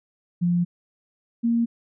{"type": "tone pair in turn", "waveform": "sine", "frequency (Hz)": [174.61, 233.1], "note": ["F3", "A#3"], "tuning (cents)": [0, 0], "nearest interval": "perfect fourth", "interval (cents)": 500, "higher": "second", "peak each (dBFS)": -18, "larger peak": "neither", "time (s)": [[0.41, 0.65], [1.43, 1.66]], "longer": "first", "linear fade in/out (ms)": 20, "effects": []}